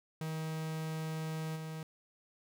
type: tone with level steps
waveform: 45% pulse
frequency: 158.5 Hz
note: D#3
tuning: 32 cents sharp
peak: -36 / -40 dBFS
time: 0.21-1.83 s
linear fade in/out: 2 ms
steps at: 1.55 s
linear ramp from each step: 20 ms
effects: none